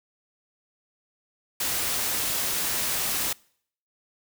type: noise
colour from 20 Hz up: white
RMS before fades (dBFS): -27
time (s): 1.6-3.33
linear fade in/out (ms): 5
effects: noise-tail reverb RT60 0.6 s tail -25 dB re dry